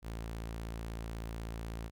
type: tone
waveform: sawtooth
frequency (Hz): 56.2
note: A1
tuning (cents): +37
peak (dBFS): -35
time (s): 0.02-1.91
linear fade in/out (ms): 50
effects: none